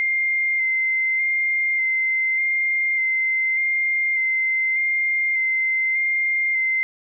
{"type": "tone with vibrato", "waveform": "sine", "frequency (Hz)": 2093, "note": "C7", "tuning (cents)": 0, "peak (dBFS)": -18, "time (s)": [0, 6.83], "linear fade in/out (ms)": 0, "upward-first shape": "square", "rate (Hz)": 0.84, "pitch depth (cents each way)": 14, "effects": []}